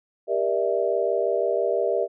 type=chord; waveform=sine; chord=E half-diminished seventh; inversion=first; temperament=just; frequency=395.6 / 474.7 / 593.3 / 659.3 Hz; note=G4 / Bb4 / D5 / E5; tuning=+16 / +31 / +18 / 0 cents; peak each=-26 dBFS; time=0.27-2.08 s; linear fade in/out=50 ms; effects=none